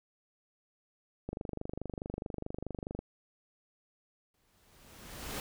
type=click train; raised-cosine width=2 ms; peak=-24 dBFS; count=43; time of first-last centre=1.29-2.99 s; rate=24.7 Hz
type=noise with exponential growth; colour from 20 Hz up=pink; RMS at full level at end=-37 dBFS; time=4.34-5.4 s; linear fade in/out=1 ms; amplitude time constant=230 ms
effects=none